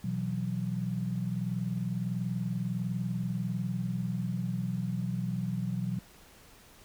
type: chord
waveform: sine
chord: B suspended fourth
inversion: none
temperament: equal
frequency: 123.47 / 164.81 / 185 Hz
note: B2 / E3 / F#3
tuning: 0 / 0 / 0 cents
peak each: -34 / -36 / -33 dBFS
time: 0.04-5.99 s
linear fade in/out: 5 ms
effects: pink hiss -56 dBFS RMS until 6.84 s